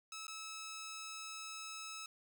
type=tone with dropouts; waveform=10% pulse; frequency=1300 Hz; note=E6; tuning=24 cents flat; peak=-37 dBFS; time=0.12-2.06 s; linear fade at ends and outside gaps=2 ms; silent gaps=0.269-0.28 s; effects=none